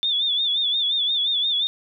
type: tone with vibrato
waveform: sine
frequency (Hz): 3520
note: A7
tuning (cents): 0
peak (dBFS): -19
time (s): 0.03-1.67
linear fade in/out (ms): 0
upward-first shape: sine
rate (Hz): 5.7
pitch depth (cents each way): 82
effects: none